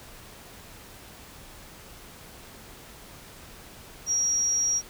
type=tone; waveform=sine; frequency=5680 Hz; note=F8; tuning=28 cents sharp; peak=-22 dBFS; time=4.06-4.82 s; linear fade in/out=50 ms; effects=pink hiss -47 dBFS RMS until 4.89 s